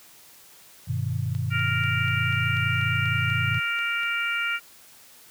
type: chord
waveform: sine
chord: G augmented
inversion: none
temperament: just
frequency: 98 / 122.5 / 153.12 Hz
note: G2 / B2 / D#3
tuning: 0 / -14 / -27 cents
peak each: -28 / -27 / -31 dBFS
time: 0.87-3.6 s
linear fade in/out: 20 ms
type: click train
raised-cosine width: 0.2 ms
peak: -26 dBFS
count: 12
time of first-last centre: 1.35-4.033 s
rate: 4.1 Hz
type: harmonic tone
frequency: 466.2 Hz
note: A#4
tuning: in tune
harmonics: 3 / 4 / 5 / 6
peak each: -27 / -34 / -28 / -32 dBFS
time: 1.5-4.6 s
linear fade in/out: 50 ms
effects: white hiss -51 dBFS RMS until 5.3 s + high-pass 60 Hz 12 dB/octave